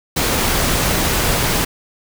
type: noise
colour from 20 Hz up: pink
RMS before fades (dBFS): -17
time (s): 0.16-1.65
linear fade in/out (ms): 10
effects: none